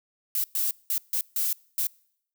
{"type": "noise bursts at uneven times", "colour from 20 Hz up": "violet", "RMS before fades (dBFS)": -26, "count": 6, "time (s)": [[0.35, 0.44], [0.55, 0.71], [0.9, 0.98], [1.13, 1.21], [1.36, 1.53], [1.78, 1.87]], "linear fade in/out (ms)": 2, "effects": ["noise-tail reverb RT60 0.7 s tail -26 dB re dry"]}